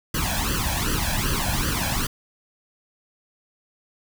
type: noise with flanger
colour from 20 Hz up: pink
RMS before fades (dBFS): -24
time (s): 0.14-2.07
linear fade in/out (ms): 5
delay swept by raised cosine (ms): 0.65 to 1.24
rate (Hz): 2.6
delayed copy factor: +0.9
effects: none